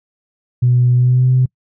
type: tone with pitch glide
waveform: sine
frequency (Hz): 123.47 to 128.05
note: B2 to C3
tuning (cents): 0 to -37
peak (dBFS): -8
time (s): 0.62-1.46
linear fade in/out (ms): 10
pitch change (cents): +63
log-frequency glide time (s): 0.95-1.29
effects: noise-tail reverb RT60 0.1 s tail -26 dB re dry + tanh soft clip ceiling -4 dBFS